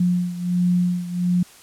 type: beating tone pair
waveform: sine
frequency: 177.6 / 179 Hz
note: F3 / F3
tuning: +29 / +43 cents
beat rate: 1.4 Hz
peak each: -19 / -23 dBFS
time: 0-1.43 s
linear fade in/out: 5 ms
effects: white hiss -47 dBFS RMS until 1.62 s + low-pass 11000 Hz 12 dB/octave